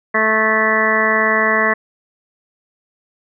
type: harmonic tone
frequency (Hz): 218.6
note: A3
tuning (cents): -11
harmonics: 1 / 2 / 3 / 4 / 5 / 6 / 7 / 8 / 9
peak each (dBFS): -24 / -22 / -21 / -29 / -19 / -27 / -28 / -18 / -18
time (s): 0.14-1.74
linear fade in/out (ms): 10
effects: none